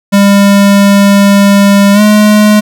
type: tone with pitch glide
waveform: square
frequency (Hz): 200 to 210.7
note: G3 to G#3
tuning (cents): +35 to +25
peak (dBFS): -3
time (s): 0.12-2.61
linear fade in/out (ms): 20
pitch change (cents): +90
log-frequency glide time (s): 1.93-2.01
effects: none